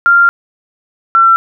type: tone pair in turn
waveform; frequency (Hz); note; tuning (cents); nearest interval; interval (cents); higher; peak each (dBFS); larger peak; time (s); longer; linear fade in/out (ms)
sine; 1391 / 1349.1; F6 / E6; -7 / +40; minor second; 53; first; -4; neither; 0.06-0.29 / 1.15-1.36; first; 0
effects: none